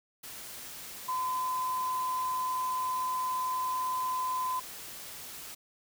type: tone in noise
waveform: sine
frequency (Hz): 1019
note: C6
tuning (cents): -46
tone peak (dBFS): -29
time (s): 1.08-4.6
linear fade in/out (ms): 10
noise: white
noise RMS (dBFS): -44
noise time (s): 0.23-5.55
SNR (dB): +12
effects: none